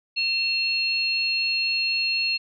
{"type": "tone pair together", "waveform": "sine", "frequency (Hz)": [2700, 4276], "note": ["E7", "C8"], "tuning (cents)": [41, 37], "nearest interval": "minor sixth", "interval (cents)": 796, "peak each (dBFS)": -24, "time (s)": [0.16, 2.38], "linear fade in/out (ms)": 20, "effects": []}